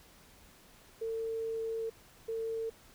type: tone bursts at uneven times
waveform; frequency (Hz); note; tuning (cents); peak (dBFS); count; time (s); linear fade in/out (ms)
sine; 450.6; A4; +41; -33; 2; 1.01-1.9 / 2.28-2.7; 10
effects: pink hiss -59 dBFS RMS until 2.94 s